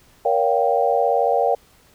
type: chord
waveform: sine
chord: G half-diminished seventh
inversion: first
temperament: just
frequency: 470.4 / 564.5 / 705.6 / 784 Hz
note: Bb4 / Db5 / F5 / G5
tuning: +16 / +31 / +18 / 0 cents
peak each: -21 dBFS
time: 0.25-1.55 s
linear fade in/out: 5 ms
effects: pink hiss -54 dBFS RMS until 1.94 s